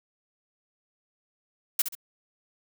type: noise with echo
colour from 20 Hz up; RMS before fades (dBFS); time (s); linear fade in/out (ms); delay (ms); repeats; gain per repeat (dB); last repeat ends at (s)
blue; -22; 1.79-1.82; 5; 66; 2; -9; 1.952
effects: none